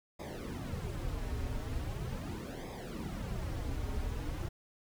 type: noise with flanger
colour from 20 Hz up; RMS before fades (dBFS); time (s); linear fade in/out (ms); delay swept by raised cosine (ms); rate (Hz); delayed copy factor
brown; -38; 0.19-4.49; 10; 0.69 to 5.99; 0.4; -0.8
effects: none